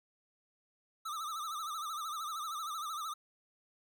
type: tone with vibrato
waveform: square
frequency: 1251 Hz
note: D#6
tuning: 9 cents sharp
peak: -38 dBFS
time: 1.05-3.14 s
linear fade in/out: 10 ms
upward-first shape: sine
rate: 13 Hz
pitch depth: 110 cents each way
effects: none